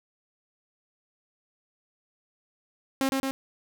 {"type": "tone with echo", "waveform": "sawtooth", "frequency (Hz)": 268.6, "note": "C4", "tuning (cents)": 46, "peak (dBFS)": -19, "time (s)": [3.01, 3.09], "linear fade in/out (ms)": 0, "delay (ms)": 110, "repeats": 2, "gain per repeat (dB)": -2, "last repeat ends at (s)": 3.31, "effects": []}